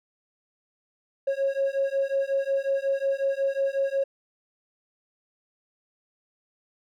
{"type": "beating tone pair", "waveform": "triangle", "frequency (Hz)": [544, 549.5], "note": ["C#5", "C#5"], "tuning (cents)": [-33, -15], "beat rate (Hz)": 5.5, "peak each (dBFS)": -23, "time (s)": [1.27, 4.04], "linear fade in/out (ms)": 10, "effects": ["tanh soft clip ceiling -18 dBFS"]}